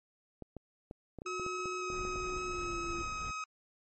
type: clicks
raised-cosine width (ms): 2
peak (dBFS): -30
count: 11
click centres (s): 0.423 / 0.567 / 0.911 / 1.187 / 1.219 / 1.397 / 1.464 / 1.657 / 1.902 / 2.051 / 2.159
type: tone with pitch glide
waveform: sine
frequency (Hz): 365 to 342.5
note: F#4 to F4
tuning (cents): -24 to -34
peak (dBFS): -39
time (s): 1.25-3.03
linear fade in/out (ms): 20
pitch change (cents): -110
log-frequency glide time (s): 2.42-2.78
type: tone with vibrato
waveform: 30% pulse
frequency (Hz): 1274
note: D#6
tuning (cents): +41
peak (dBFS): -34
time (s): 1.26-3.44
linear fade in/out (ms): 2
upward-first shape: square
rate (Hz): 0.9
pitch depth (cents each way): 8
type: noise with tremolo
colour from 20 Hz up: brown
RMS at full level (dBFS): -43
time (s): 1.92-3.31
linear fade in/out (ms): 2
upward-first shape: sine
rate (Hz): 3.1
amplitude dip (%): 30
effects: MP3 32 kbps